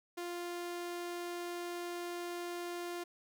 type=tone; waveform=sawtooth; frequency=349.2 Hz; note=F4; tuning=in tune; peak=-35 dBFS; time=0.17-3.04 s; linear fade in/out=10 ms; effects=none